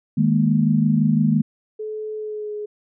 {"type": "chord", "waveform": "sine", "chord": "D# suspended fourth", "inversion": "none", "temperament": "just", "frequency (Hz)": [155.56, 207.4, 233.3], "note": ["D#3", "G#3", "A#3"], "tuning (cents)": [0, -2, 2], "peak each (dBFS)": -19, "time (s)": [0.17, 1.42], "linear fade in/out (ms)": 10}
{"type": "tone with pitch glide", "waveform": "sine", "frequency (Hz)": [430.3, 419.5], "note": ["A4", "G#4"], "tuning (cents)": [-39, 17], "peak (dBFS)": -26, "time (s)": [1.79, 2.66], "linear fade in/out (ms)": 10, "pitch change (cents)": -44, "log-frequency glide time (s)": [2.16, 2.54]}
{"effects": []}